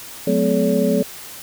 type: tone cluster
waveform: sine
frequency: 182.7 / 215.3 / 251.8 / 428.7 / 567 Hz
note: F#3 / A3 / B3 / A4 / C#5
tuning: -22 / -37 / +34 / -45 / +39 cents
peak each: -21 dBFS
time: 0.27-1.03 s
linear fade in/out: 5 ms
effects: white hiss -36 dBFS RMS until 1.42 s